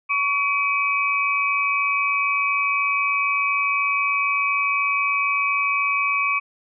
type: tone cluster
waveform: sine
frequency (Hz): 1124 / 2313 / 2523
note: C#6 / D7 / D#7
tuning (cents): +24 / -27 / +23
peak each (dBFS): -23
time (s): 0.09-6.4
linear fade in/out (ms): 20
effects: none